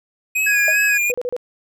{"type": "tone with vibrato", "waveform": "square", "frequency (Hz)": 2489, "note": "D#7", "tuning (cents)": 0, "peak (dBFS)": -17, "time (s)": [0.35, 1.12], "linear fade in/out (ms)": 10, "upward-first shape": "sine", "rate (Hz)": 2.6, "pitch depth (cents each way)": 61}
{"type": "tone", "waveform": "triangle", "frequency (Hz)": 1661.2, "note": "G#6", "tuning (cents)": 0, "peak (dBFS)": -15, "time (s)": [0.46, 0.98], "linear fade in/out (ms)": 10}
{"type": "tone with exponential decay", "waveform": "sine", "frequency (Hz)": 630, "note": "D#5", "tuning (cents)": 21, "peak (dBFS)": -17, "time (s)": [0.68, 0.78], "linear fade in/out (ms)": 2, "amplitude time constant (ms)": 21}
{"type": "tone bursts", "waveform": "sine", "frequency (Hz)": 493.5, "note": "B4", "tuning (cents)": -1, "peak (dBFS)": -20, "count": 4, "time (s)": [1.1, 1.365], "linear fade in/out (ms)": 0, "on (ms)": 40, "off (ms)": 35}
{"effects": []}